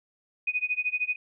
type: tone with tremolo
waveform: sine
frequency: 2489 Hz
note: D#7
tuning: in tune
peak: -22 dBFS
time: 0.47-1.16 s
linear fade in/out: 5 ms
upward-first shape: sine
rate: 13 Hz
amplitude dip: 95%
effects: none